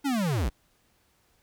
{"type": "linear sweep", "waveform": "square", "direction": "down", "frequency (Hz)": [293.7, 41.2], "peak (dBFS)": -25, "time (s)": [0.04, 0.5], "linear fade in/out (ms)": 20, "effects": ["pink hiss -67 dBFS RMS until 1.42 s"]}